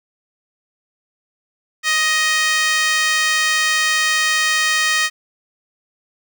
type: tone with high-pass filter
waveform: 5% pulse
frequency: 625 Hz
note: D#5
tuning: 8 cents sharp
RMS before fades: -17 dBFS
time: 1.83-5.1 s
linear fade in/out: 50 ms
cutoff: 1600 Hz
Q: 5.3
effects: none